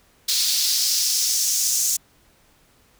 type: noise with high-pass filter sweep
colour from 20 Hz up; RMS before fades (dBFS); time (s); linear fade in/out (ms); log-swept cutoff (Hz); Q
pink; -21; 0.28-1.97; 10; 4300 to 6700; 2.9
effects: pink hiss -58 dBFS RMS until 2.99 s